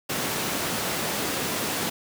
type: high-pass noise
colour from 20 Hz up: pink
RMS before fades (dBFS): -28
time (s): 0.09-1.9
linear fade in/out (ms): 10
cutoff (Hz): 160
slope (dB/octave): 12
effects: none